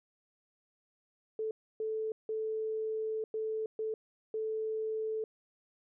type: tone bursts at uneven times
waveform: sine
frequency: 438 Hz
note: A4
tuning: 8 cents flat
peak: -32 dBFS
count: 6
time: 1.39-1.51 / 1.8-2.12 / 2.29-3.24 / 3.34-3.66 / 3.79-3.94 / 4.34-5.24 s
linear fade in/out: 2 ms
effects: none